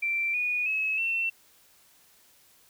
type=tone with pitch steps; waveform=sine; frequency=2349 / 2460 / 2576 / 2698 Hz; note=D7 / D#7 / E7 / E7; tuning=0 / -20 / -41 / +40 cents; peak=-25 dBFS; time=0.02-1.3 s; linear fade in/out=10 ms; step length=320 ms; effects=white hiss -60 dBFS RMS until 2.69 s